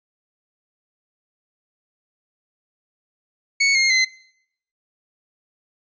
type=tone with pitch steps; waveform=sawtooth; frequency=2217 / 2135 / 2057 Hz; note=C#7 / C7 / C7; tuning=0 / +34 / -30 cents; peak=-11 dBFS; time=3.6-4.05 s; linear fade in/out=10 ms; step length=150 ms; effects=noise-tail reverb RT60 0.7 s tail -21 dB re dry + resampled to 16000 Hz